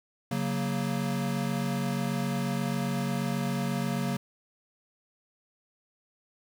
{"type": "chord", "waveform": "square", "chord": "F# major", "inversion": "second", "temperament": "equal", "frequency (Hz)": [138.59, 185, 233.1], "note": ["C#3", "F#3", "A#3"], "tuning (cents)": [0, 0, 0], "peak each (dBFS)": -33, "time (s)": [0.31, 4.17], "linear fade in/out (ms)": 5, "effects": ["9-bit"]}